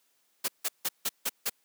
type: noise bursts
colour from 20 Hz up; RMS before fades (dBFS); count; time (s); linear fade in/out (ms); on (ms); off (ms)
white; -29; 6; 0.44-1.498; 10; 43; 160
effects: white hiss -71 dBFS RMS until 1.64 s + high-pass 200 Hz 12 dB/octave